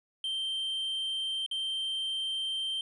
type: tone with dropouts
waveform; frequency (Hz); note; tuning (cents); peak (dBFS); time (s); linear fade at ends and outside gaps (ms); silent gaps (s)
triangle; 3136; G7; 0; -29; 0.24-2.81; 2; 1.463-1.512
effects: resampled to 24000 Hz